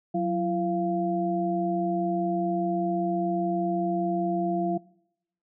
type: tone cluster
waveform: sine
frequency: 183 / 338.5 / 692 Hz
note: F#3 / E4 / F5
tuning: -19 / +46 / -16 cents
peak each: -28 dBFS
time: 0.14-4.78 s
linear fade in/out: 10 ms
effects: noise-tail reverb RT60 0.8 s tail -23 dB re dry